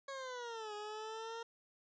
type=linear two-way sweep; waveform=20% pulse; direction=down then up; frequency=553 to 415.3 to 463.1 Hz; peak=-38 dBFS; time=0.08-1.43 s; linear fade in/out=5 ms; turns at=0.74 s; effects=resampled to 16000 Hz